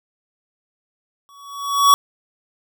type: tone with exponential growth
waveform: square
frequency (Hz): 1127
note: C#6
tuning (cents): +28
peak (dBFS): -7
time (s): 1.29-1.94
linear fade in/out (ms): 0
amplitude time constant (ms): 140
effects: none